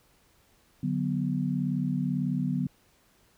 sine chord, B minor, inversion first, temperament equal, 146.83 / 185 / 246.9 Hz, D3 / F#3 / B3, 0 / 0 / 0 cents, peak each -30 dBFS, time 0.83-2.67 s, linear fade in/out 5 ms, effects pink hiss -64 dBFS RMS until 3.37 s

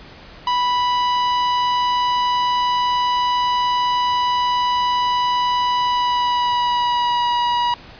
45% pulse tone with pitch glide, 985 to 964.7 Hz, B5 to B5, -5 to -41 cents, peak -16 dBFS, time 0.47-7.74 s, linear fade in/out 2 ms, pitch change -36 cents, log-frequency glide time 5.82-7.32 s, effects pink hiss -41 dBFS RMS until 7.99 s + resampled to 11025 Hz

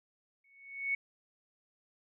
sine tone with exponential growth, 2217 Hz, C#7, in tune, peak -27 dBFS, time 0.44-0.95 s, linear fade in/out 5 ms, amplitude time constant 110 ms, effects none

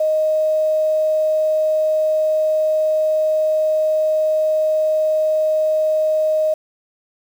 sine tone with quantisation, 622.3 Hz, D#5, in tune, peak -14 dBFS, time 0-6.54 s, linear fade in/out 5 ms, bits 7, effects none

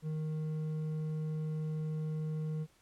sine tone with hard clipping, 155.56 Hz, D#3, in tune, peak -35 dBFS, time 0.02-2.67 s, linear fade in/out 50 ms, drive 5 dB, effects pink hiss -67 dBFS RMS until 2.81 s + low-pass 12000 Hz 12 dB/octave

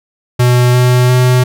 square tone with pitch steps, 123.47 / 124.69 / 125.92 Hz, B2 / B2 / B2, 0 / +17 / +34 cents, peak -7 dBFS, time 0.39-1.44 s, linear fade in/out 10 ms, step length 350 ms, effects none

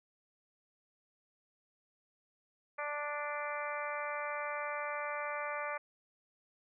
harmonic tone, 293.7 Hz, D4, in tune, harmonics 2 / 3 / 4 / 5 / 6 / 7 / 8, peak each -41 / -44 / -41 / -45 / -46 / -45 / -46 dBFS, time 2.78-5.78 s, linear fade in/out 10 ms, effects none

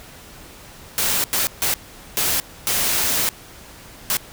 white noise bursts at uneven times, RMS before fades -20 dBFS, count 6, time 0.98-1.24 / 1.33-1.47 / 1.62-1.74 / 2.17-2.4 / 2.67-3.29 / 4.1-4.17 s, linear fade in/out 0 ms, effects pink hiss -42 dBFS RMS until 4.32 s

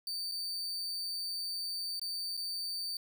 40% pulse tone with dropouts, 4592 Hz, D8, 40 cents flat, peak -34 dBFS, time 0.07-2.97 s, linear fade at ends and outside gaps 2 ms, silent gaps 0.315-0.319 / 1.996-2.015 / 2.369-2.374 s, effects none

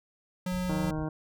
square tone, 182.1 Hz, F#3, 27 cents flat, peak -30 dBFS, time 0.46-0.91 s, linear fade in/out 5 ms
pink low-pass noise, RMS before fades -41 dBFS, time 0.51-1.06 s, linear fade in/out 10 ms, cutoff 150 Hz, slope 48 dB/octave
harmonic tone, 155.56 Hz, D#3, in tune, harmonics 1 / 2 / 3 / 4 / 5 / 6 / 7 / 9 / 10, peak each -33 / -34 / -42 / -41 / -44 / -45 / -47 / -50 / -54 dBFS, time 0.69-1.09 s, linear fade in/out 5 ms
effects none

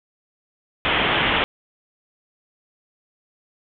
white low-pass noise, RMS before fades -20 dBFS, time 0.85-1.44 s, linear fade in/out 0 ms, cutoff 3400 Hz, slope 96 dB/octave, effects none

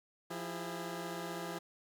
15% pulse tone cluster, 173 / 330.1 / 406.3 Hz, F3 / E4 / G#4, -16 / +2 / -38 cents, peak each -36 / -39 / -38 dBFS, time 0.3-1.59 s, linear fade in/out 10 ms, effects none

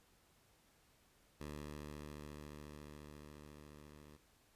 10% pulse tone with level ramp, 74.2 Hz, D2, 18 cents sharp, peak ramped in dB -37 to -49 dBFS, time 1.4-4.17 s, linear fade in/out 10 ms, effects pink hiss -71 dBFS RMS until 4.55 s + resampled to 32000 Hz

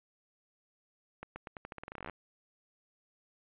accelerating click train, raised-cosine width 0.5 ms, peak -27 dBFS, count 19, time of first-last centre 1.23-2.097 s, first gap 130 ms, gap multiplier 0.86, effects resampled to 8000 Hz

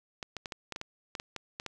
clicks, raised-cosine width 0.2 ms, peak -20 dBFS, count 12, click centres 0.228 / 0.367 / 0.458 / 0.522 / 0.723 / 0.761 / 0.814 / 1.152 / 1.199 / 1.363 / 1.599 / 1.663 s, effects none

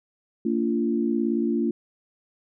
sine tone cluster, 228.1 / 286.8 / 344.2 Hz, A#3 / D4 / F4, -37 / -41 / -25 cents, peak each -24 / -27 / -26 dBFS, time 0.45-1.71 s, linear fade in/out 5 ms, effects none

